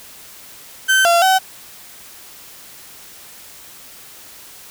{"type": "tone with pitch steps", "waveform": "35% pulse", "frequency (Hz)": [1543, 685, 759], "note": ["G6", "F5", "F#5"], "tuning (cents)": [-28, -34, 44], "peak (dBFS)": -9, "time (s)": [0.88, 1.39], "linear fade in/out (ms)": 20, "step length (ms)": 170, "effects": ["white hiss -40 dBFS RMS until 4.7 s"]}